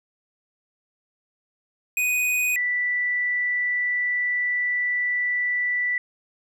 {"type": "tone pair in turn", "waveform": ["square", "sine"], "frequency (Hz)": [2489, 1969.9], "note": ["D#7", "B6"], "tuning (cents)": [0, -5], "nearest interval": "major third", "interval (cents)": 405, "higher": "first", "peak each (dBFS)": -21, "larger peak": "neither", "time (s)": [[1.97, 2.56], [2.56, 5.98]], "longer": "second", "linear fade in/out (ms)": 2, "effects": []}